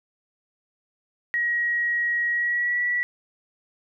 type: tone with pitch glide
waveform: sine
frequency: 1900 to 1946.7 Hz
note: A#6 to B6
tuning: +33 to -25 cents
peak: -21 dBFS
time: 1.34-3.03 s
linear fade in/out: 0 ms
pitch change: +42 cents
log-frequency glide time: 2.31-2.82 s
effects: none